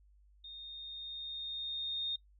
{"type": "tone with level ramp", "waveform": "sine", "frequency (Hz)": 3679, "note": "A#7", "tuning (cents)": -24, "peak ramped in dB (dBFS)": [-46, -33], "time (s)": [0.44, 2.16], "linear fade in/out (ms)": 5, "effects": ["noise-tail reverb RT60 0.1 s tail -21 dB re dry", "added 50 Hz sine -61 dBFS peak until 2.39 s"]}